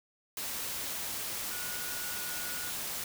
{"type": "tone in noise", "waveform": "sine", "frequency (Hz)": 1453, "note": "F#6", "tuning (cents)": -32, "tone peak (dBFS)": -44, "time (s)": [1.51, 2.7], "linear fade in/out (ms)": 2, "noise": "white", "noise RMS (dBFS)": -37, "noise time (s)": [0.37, 3.04], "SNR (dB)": -10, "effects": []}